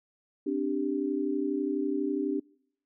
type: chord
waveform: sine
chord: C suspended second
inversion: none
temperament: equal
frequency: 261.6 / 293.7 / 392 Hz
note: C4 / D4 / G4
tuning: 0 / 0 / 0 cents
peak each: -33 / -29 / -32 dBFS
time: 0.46-2.4 s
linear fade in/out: 10 ms
effects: noise-tail reverb RT60 0.7 s tail -26 dB re dry